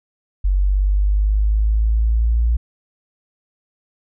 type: exponential sweep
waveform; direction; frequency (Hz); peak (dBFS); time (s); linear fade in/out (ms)
sine; up; 47 to 58.27; -13; 0.44-2.57; 10
effects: none